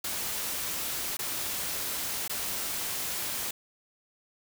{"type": "noise with dropouts", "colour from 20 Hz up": "white", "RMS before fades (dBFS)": -33, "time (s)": [0.04, 3.51], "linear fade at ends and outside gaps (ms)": 5, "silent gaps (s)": [[1.17, 1.19], [2.279, 2.295]], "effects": []}